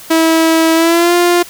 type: tone with pitch glide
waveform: sawtooth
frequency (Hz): 324.7 to 350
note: E4 to F4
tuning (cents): -26 to +4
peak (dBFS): -4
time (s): 0.1-1.43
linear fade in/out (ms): 10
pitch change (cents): +130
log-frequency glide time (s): 0.74-1.14
effects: white hiss -34 dBFS RMS until 1.49 s